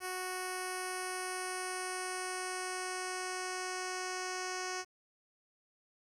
10% pulse tone with low-pass filter sweep, 368.7 Hz, F#4, 6 cents flat, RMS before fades -39 dBFS, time 0-4.85 s, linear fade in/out 50 ms, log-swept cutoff 11000 to 6900 Hz, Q 3.2, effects 11-bit

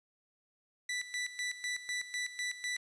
sawtooth tone with tremolo, 1975.5 Hz, B6, in tune, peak -30 dBFS, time 0.89-2.77 s, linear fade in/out 5 ms, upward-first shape square, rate 4 Hz, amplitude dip 75%, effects resampled to 22050 Hz + 11-bit

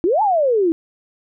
sine exponential two-way sweep, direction up then down, 315.7 to 893 to 315.7 Hz, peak -13 dBFS, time 0.04-0.72 s, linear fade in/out 0 ms, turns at 0.22 s, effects none

